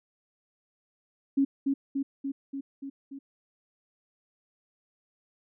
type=tone with echo; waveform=sine; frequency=275 Hz; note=C#4; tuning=14 cents flat; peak=-20 dBFS; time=1.37-1.45 s; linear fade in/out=10 ms; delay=290 ms; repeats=6; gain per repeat=-3 dB; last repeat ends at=3.19 s; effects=none